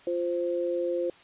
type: tone pair together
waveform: sine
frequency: 348.4 / 522 Hz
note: F4 / C5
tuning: -4 / -4 cents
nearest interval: perfect fifth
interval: 700 cents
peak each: -29 / -28 dBFS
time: 0.07-1.1 s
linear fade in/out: 2 ms
effects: white hiss -54 dBFS RMS until 1.23 s + resampled to 8000 Hz